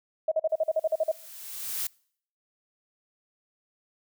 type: tone bursts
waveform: sine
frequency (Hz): 634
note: D#5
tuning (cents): +32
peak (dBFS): -21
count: 11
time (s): 0.28-1.116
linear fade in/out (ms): 5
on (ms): 36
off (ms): 44
type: noise with exponential growth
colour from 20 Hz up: blue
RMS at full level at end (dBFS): -29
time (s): 0.49-1.87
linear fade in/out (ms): 5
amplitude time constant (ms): 300
effects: noise-tail reverb RT60 0.6 s tail -26 dB re dry